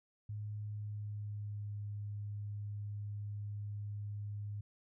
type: tone with pitch glide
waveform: sine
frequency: 105 to 103.2 Hz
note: G#2 to G#2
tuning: +19 to -10 cents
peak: -39 dBFS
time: 0.29-4.61 s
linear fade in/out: 5 ms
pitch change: -29 cents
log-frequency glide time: 0.62-1.76 s
effects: none